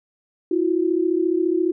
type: tone pair together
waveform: sine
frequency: 328.9 / 363.4 Hz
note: E4 / F#4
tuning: -4 / -31 cents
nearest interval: major second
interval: 173 cents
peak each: -20 dBFS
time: 0.51-1.72 s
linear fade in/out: 5 ms
effects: none